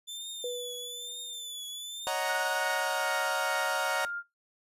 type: tone with vibrato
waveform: sawtooth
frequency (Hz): 3520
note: A7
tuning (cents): 0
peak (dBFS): -35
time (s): 0.07-2.11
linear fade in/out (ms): 20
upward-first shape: triangle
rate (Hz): 1.1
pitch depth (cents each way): 75
type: tone with exponential decay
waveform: sine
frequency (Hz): 491.3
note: B4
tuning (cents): -9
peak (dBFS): -31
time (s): 0.44-1.59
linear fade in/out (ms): 2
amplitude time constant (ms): 250
type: chord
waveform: sawtooth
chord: D# minor seventh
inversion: third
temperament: equal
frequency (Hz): 554.4 / 622.3 / 740 / 932.3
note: C#5 / D#5 / F#5 / A#5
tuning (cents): 0 / 0 / 0 / 0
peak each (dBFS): -32 / -32 / -30 / -30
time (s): 2.07-4.05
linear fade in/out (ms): 0
type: tone with pitch glide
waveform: sine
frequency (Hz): 1461 to 1403.1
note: F#6 to F6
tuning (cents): -22 to +8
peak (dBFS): -33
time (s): 2.25-4.23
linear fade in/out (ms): 50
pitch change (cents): -70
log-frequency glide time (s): 2.61-3.18
effects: noise-tail reverb RT60 0.2 s tail -20 dB re dry + resampled to 32000 Hz